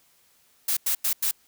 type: noise bursts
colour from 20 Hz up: blue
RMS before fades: -24 dBFS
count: 4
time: 0.68-1.312 s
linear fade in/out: 5 ms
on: 89 ms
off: 92 ms
effects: white hiss -62 dBFS RMS until 1.47 s